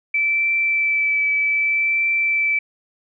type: tone with vibrato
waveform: sine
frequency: 2319 Hz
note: D7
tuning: 22 cents flat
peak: -16 dBFS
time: 0.14-2.59 s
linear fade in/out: 5 ms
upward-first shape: triangle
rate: 0.64 Hz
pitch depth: 16 cents each way
effects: none